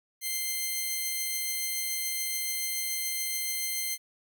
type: tone pair together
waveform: 5% pulse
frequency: 2089 / 3130 Hz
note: C7 / G7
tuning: -3 / -3 cents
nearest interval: perfect fifth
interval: 700 cents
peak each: -20 / -30 dBFS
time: 0.21-3.98 s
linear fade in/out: 50 ms
effects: none